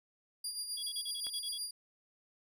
25% pulse tone with tremolo, 4808 Hz, D8, 40 cents sharp, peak -31 dBFS, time 0.44-1.71 s, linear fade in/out 5 ms, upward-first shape sine, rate 7.8 Hz, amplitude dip 55%
triangle tone bursts, 3352 Hz, G#7, 15 cents sharp, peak -38 dBFS, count 9, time 0.77-1.58 s, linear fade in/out 5 ms, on 58 ms, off 36 ms
click, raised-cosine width 0.3 ms, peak -32 dBFS, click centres 1.268 s
effects none

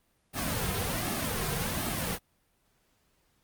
pink noise with flanger, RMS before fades -31 dBFS, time 0.33-2.19 s, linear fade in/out 50 ms, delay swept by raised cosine 2 to 3.5 ms, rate 1.3 Hz, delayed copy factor -0.75, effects pink hiss -71 dBFS RMS until 3.43 s + Opus 32 kbps

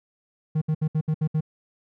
triangle tone bursts, 155.56 Hz, D#3, in tune, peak -18 dBFS, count 7, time 0.55-1.408 s, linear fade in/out 10 ms, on 66 ms, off 66 ms, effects none

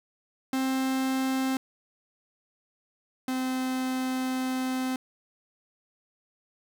45% pulse tone pair in turn, 263.4 / 258.3 Hz, C4 / C4, +12 / -22 cents, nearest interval unison, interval 34 cents, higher first, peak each -25 / -27 dBFS, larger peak first, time 0.53-1.57 / 3.28-4.96 s, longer second, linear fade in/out 2 ms, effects 11-bit

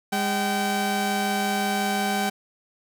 sawtooth tone pair together, 203.9 / 770 Hz, G#3 / G5, -32 / -31 cents, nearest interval octave + major seventh, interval 2301 cents, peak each -22 / -21 dBFS, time 0.12-2.3 s, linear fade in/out 10 ms, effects none

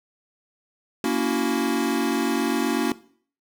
square chord, F# dominant seventh, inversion first, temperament equal with one note detuned, 233.1 / 281.1 / 329.6 / 370 Hz, A#3 / C#4 / E4 / F#4, 0 / +24 / 0 / 0 cents, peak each -27 / -26 / -29 / -28 dBFS, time 1.04-2.92 s, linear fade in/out 2 ms, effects noise-tail reverb RT60 0.5 s tail -18 dB re dry

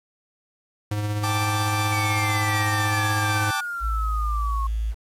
square tone with tremolo, 104.6 Hz, G#2, 13 cents sharp, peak -23 dBFS, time 0.91-3.51 s, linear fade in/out 5 ms, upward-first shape sine, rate 16 Hz, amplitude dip 30%
sawtooth chord, G suspended second, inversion none, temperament equal, 784 / 880 / 1174.7 Hz, G5 / A5 / D6, 0 / 0 / 0 cents, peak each -26 / -27 / -23 dBFS, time 1.23-3.61 s, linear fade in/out 10 ms
sine exponential sweep, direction down, 2297 to 1082 Hz, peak -27 dBFS, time 1.92-4.67 s, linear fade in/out 5 ms
sine tone, 55 Hz, A1, in tune, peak -22 dBFS, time 3.8-4.95 s, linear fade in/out 50 ms
effects resampled to 32000 Hz + 8-bit

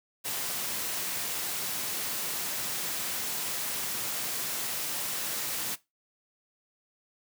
white high-pass noise, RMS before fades -33 dBFS, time 0.24-5.76 s, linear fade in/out 20 ms, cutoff 100 Hz, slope 24 dB/octave, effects noise-tail reverb RT60 0.2 s tail -18 dB re dry

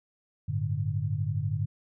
sine chord, G suspended second, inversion none, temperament just, 98 / 110.25 / 147 Hz, G2 / A2 / D3, 0 / +4 / +2 cents, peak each -31 dBFS, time 0.48-1.66 s, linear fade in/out 10 ms, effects none

